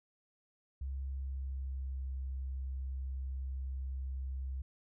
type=tone with pitch glide; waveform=sine; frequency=67.3 to 65.99 Hz; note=C2 to C2; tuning=+49 to +15 cents; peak=-36 dBFS; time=0.81-4.62 s; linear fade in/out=5 ms; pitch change=-34 cents; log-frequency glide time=1.03-2.05 s; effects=none